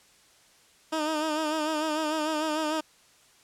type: tone with vibrato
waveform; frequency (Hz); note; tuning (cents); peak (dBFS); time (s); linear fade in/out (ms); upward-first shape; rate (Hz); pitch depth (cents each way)
15% pulse; 309.9; D#4; -7; -20; 0.92-2.81; 10; sine; 6.7; 52
effects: white hiss -59 dBFS RMS until 3.43 s + low-pass 9000 Hz 12 dB/octave